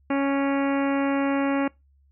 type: harmonic tone with a mistuned harmonic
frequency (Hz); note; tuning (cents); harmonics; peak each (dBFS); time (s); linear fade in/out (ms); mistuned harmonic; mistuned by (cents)
277.2; C#4; 0; 1 / 2 / 3 / 4 / 5 / 6 / 7 / 8 / 9 / 10; -22 / -28 / -32 / -34 / -36 / -38 / -39 / -40 / -41 / -42; 0.1-1.68; 5; 9; -36
effects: noise-tail reverb RT60 0.2 s tail -23 dB re dry + added 69 Hz sine -57 dBFS peak until 2.11 s